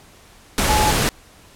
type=tone in noise; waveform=sine; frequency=851 Hz; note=G#5; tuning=42 cents sharp; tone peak=-17 dBFS; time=0.69-0.91 s; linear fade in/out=0 ms; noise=pink; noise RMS=-18 dBFS; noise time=0.58-1.09 s; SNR=-2 dB; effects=pink hiss -48 dBFS RMS until 1.55 s + low-pass 12000 Hz 12 dB/octave